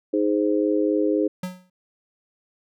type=harmonic tone; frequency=103.83 Hz; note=G#2; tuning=in tune; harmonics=3 / 4 / 5; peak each=-21 / -23 / -25 dBFS; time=0.13-1.28 s; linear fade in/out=10 ms
type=tone with exponential decay; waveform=square; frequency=182.7 Hz; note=F#3; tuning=22 cents flat; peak=-25 dBFS; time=1.43-1.7 s; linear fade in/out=5 ms; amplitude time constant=57 ms
effects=none